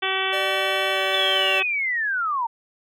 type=harmonic tone; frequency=381.7 Hz; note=G4; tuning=46 cents flat; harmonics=1 / 2 / 3 / 4 / 5 / 6 / 7 / 8 / 9; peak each=-30 / -30 / -30 / -30 / -30 / -30 / -30 / -30 / -30 dBFS; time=0.02-1.63 s; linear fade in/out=10 ms
type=tone with pitch glide; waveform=square; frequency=594 to 582.4 Hz; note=D5 to D5; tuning=+20 to -15 cents; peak=-28 dBFS; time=0.32-1.61 s; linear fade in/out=20 ms; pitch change=-35 cents; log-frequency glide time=0.92-0.99 s
type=linear sweep; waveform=sine; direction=down; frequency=3520 to 888 Hz; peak=-21 dBFS; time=1.13-2.47 s; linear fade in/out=10 ms
effects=none